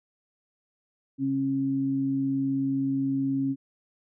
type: tone pair together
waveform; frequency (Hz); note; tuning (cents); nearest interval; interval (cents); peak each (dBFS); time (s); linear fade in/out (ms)
sine; 135.95 / 271.9; C#3 / C#4; -33 / -33; octave; 1200; -33 / -24; 1.18-3.56; 50
effects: none